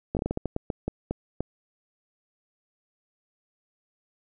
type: slowing click train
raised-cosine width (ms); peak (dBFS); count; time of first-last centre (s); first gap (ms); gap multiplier
2; -14; 13; 0.15-1.406; 18; 1.29
effects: none